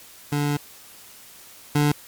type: tone pair in turn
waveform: 25% pulse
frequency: 145.6 / 147.04 Hz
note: D3 / D3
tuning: -15 / +2 cents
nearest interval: unison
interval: 17 cents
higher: second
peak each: -17 / -13 dBFS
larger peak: second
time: 0.32-0.57 / 1.75-1.92 s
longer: first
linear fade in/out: 5 ms
effects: white hiss -46 dBFS RMS until 2.07 s + MP3 96 kbps